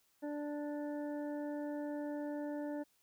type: harmonic tone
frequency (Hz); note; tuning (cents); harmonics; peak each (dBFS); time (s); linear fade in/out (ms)
293.7; D4; 0; 1 / 2 / 3 / 5 / 6; -39 / -43 / -51 / -59 / -58; 0.22-2.84; 20
effects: white hiss -74 dBFS RMS until 3.02 s